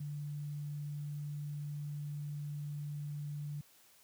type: tone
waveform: sine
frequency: 146.7 Hz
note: D3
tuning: 2 cents flat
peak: -38 dBFS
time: 0-3.61 s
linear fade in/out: 5 ms
effects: white hiss -64 dBFS RMS until 4.03 s + high-pass 60 Hz 12 dB/octave